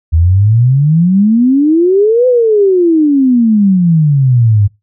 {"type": "exponential two-way sweep", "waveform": "sine", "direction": "up then down", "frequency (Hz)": [77.78, 511, 98.5], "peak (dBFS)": -5, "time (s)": [0.12, 4.68], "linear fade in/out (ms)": 20, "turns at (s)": 2.27, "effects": ["noise-tail reverb RT60 0.2 s tail -21 dB re dry"]}